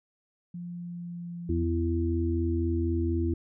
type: tone with pitch glide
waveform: sine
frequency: 174.61 to 172.11 Hz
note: F3 to F3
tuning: 0 to -25 cents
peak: -35 dBFS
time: 0.54-1.64 s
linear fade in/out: 5 ms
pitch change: -25 cents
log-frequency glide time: 0.67-1.5 s
type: harmonic tone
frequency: 84.1 Hz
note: E2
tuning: 35 cents sharp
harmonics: 1 / 3 / 4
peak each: -27 / -33 / -29 dBFS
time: 1.49-3.34 s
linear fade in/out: 5 ms
effects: none